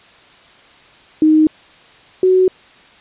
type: tone pair in turn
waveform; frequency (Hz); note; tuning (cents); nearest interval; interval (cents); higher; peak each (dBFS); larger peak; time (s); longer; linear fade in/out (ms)
sine; 311.1 / 371.8; D#4 / F#4; 0 / +8; minor third; 308; second; -7 / -8; first; 1.22-1.47 / 2.23-2.48; neither; 2
effects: white hiss -45 dBFS RMS until 3 s + resampled to 8000 Hz